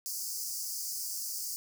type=high-pass noise; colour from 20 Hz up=pink; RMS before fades=-37 dBFS; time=0.06-1.56 s; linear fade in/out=0 ms; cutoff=4700 Hz; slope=96 dB/octave; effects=none